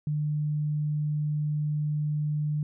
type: tone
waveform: sine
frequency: 150 Hz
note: D3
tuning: 37 cents sharp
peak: -25 dBFS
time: 0.07-2.63 s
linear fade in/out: 2 ms
effects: none